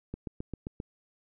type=click train; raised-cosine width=3 ms; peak=-23 dBFS; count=6; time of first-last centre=0.14-0.801 s; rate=7.56 Hz; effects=none